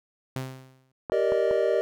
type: tone with exponential decay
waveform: sawtooth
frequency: 130.81 Hz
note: C3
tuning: in tune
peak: -24 dBFS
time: 0.36-0.92 s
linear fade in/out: 2 ms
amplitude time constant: 120 ms
type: clicks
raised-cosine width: 1 ms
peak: -18 / -18 / -20 dBFS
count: 3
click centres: 1.098 / 1.321 / 1.511 s
type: chord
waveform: triangle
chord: Eb major seventh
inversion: first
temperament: just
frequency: 388.9 / 466.7 / 583.4 / 622.3 Hz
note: G4 / Bb4 / D5 / Eb5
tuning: -14 / +2 / -12 / 0 cents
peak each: -25 / -24 / -26 / -24 dBFS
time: 1.12-1.81 s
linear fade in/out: 0 ms
effects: none